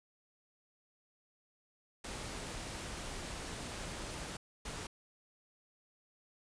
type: noise bursts at uneven times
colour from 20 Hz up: pink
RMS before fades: -43 dBFS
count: 2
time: 2.04-4.37 / 4.65-4.87 s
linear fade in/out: 5 ms
effects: resampled to 22050 Hz